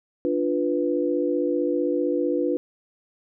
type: chord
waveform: sine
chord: B diminished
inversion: first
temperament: equal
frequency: 293.7 / 349.2 / 493.9 Hz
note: D4 / F4 / B4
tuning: 0 / 0 / 0 cents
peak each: -25 dBFS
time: 0.25-2.57 s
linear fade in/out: 0 ms
effects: none